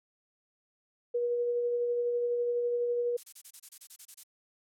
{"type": "tone with tremolo", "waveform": "sine", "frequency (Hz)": 480.9, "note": "B4", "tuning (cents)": -46, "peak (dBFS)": -26, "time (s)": [1.14, 3.17], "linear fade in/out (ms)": 10, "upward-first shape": "sine", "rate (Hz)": 12, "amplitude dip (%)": 25}
{"type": "noise bursts", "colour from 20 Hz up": "violet", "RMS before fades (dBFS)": -42, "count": 12, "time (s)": [3.17, 4.236], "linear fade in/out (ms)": 10, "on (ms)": 65, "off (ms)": 26}
{"effects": ["low-pass 10000 Hz 12 dB/octave"]}